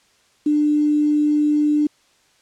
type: tone with quantisation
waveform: sine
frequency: 298 Hz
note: D4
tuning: 25 cents sharp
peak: -14 dBFS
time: 0.46-1.87 s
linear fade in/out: 5 ms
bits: 7
effects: white hiss -58 dBFS RMS until 2.41 s + low-pass 7000 Hz 12 dB/octave